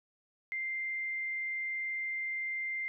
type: tone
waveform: sine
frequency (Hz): 2093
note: C7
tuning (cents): 0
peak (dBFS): -33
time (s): 0.52-2.88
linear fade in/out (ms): 0
effects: none